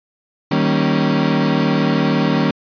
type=chord; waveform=35% pulse; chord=Eb dominant seventh; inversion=none; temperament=equal with one note detuned; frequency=155.56 / 192.96 / 233.1 / 277.2 Hz; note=Eb3 / G3 / Bb3 / Db4; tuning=0 / -27 / 0 / 0 cents; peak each=-18 dBFS; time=0.51-2.51 s; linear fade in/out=5 ms; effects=resampled to 11025 Hz